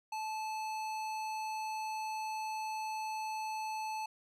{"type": "tone with hard clipping", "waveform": "sine", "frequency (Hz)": 870, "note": "A5", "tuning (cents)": -20, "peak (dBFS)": -38, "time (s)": [0.12, 4.06], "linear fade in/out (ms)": 5, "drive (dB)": 16, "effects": []}